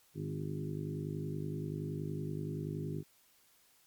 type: harmonic tone with a mistuned harmonic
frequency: 50.6 Hz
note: G#1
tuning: 44 cents flat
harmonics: 2 / 3 / 4 / 5 / 6 / 7 / 8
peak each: -45 / -38 / -48 / -46 / -47 / -45 / -47 dBFS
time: 0.14-3.04 s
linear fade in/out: 50 ms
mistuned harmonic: 6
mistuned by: -18 cents
effects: white hiss -67 dBFS RMS until 3.86 s + MP3 96 kbps